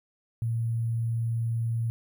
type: tone with sample-and-hold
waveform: sine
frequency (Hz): 115.1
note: A#2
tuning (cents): -22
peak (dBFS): -25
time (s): 0.42-1.9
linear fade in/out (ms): 0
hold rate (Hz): 11025
effects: none